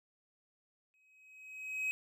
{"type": "tone with exponential growth", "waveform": "triangle", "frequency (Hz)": 2540, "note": "D#7", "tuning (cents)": 35, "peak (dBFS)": -29, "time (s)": [0.94, 1.91], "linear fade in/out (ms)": 0, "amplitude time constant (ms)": 210, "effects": []}